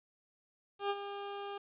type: tone with ADSR envelope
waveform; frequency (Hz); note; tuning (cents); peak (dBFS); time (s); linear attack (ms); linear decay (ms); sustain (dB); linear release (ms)
20% pulse; 402.4; G4; +45; -25; 0.79-1.58; 110; 44; -10; 6
effects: resampled to 8000 Hz + 11-bit